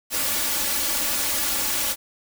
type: noise with comb filter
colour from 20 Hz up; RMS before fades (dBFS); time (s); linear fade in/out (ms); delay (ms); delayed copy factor
white; -24; 0.1-1.96; 50; 3.5; +0.75
effects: none